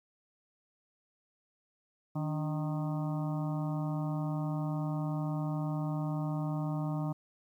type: harmonic tone with a mistuned harmonic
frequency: 154.2 Hz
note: D#3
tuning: 15 cents flat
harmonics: 1 / 2 / 4 / 5 / 6 / 7 / 8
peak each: -32 / -38 / -44 / -46 / -48 / -49 / -50 dBFS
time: 2.15-7.13 s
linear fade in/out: 10 ms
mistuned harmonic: 2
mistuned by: -83 cents
effects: 11-bit